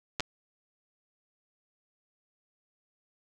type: clicks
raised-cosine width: 0.2 ms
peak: -13 dBFS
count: 2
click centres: 0.198 / 0.205 s
effects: none